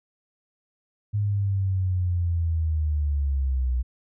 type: linear sweep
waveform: sine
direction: down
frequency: 104.5 to 60.7 Hz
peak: -21 dBFS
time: 1.13-3.83 s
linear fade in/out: 20 ms
effects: none